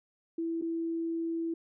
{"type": "tone with dropouts", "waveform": "sine", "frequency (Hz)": 330.9, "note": "E4", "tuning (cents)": 7, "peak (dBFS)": -30, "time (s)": [0.38, 1.54], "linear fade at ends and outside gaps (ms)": 5, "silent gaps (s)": [0.614, 0.621], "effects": []}